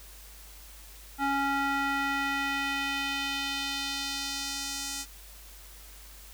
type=tone with band-pass filter sweep; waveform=square; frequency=277.2 Hz; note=C#4; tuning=in tune; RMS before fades=-31 dBFS; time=1.18-5.06 s; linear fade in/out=50 ms; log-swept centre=1100 to 7000 Hz; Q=1.4; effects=added 50 Hz sine -49 dBFS peak until 6.33 s + white hiss -51 dBFS RMS until 6.33 s